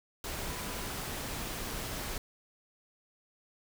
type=tone in noise; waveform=sine; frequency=996 Hz; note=B5; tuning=14 cents sharp; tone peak=-49 dBFS; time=0.45-0.87 s; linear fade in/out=2 ms; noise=pink; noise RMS=-38 dBFS; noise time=0.24-2.18 s; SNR=-14 dB; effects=none